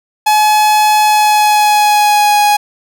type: tone with pitch glide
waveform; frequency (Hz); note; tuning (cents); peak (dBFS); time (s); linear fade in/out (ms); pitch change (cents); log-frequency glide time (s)
45% pulse; 850 to 830.6; G#5 to G#5; +40 to 0; -7; 0.26-2.57; 10; -40; 1.02-2.38
effects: none